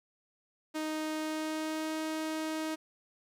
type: tone with pitch glide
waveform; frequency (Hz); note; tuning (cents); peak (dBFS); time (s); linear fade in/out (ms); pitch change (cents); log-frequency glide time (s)
sawtooth; 311.1 to 314.7; D#4 to D#4; 0 to +20; -29; 0.74-2.76; 20; +20; 1.18-1.96
effects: low-pass 12000 Hz 12 dB/octave + 11-bit